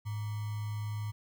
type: tone with sample-and-hold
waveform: sine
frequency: 105.8 Hz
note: G#2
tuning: 33 cents sharp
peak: -33 dBFS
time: 0.05-1.12 s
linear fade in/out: 20 ms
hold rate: 1050 Hz
effects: none